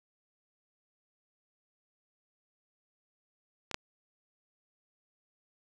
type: clicks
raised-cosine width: 0.2 ms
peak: -21 / -13 dBFS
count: 2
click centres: 3.713 / 3.744 s
effects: none